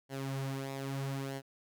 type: tone with flanger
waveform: sawtooth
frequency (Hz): 136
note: C#3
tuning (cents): -33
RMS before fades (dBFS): -38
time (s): 0.09-1.42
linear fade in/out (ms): 50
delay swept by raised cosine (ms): 0.8 to 6.7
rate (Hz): 0.79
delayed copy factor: -0.6
effects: none